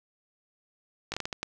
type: slowing click train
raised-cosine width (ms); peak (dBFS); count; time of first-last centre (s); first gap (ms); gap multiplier
0.2; -15; 7; 1.12-1.43; 19; 1.4
effects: none